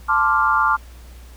sine chord, D minor seventh, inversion second, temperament equal, 880 / 1046.5 / 1174.7 / 1396.9 Hz, A5 / C6 / D6 / F6, 0 / 0 / 0 / 0 cents, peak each -21 / -22 / -18 / -19 dBFS, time 0.08-0.77 s, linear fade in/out 20 ms, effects added 60 Hz sine -38 dBFS peak until 1.36 s + pink hiss -49 dBFS RMS until 1.36 s

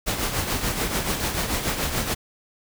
pink noise with tremolo, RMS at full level -23 dBFS, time 0.06-2.15 s, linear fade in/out 20 ms, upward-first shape triangle, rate 6.9 Hz, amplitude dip 60%, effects none

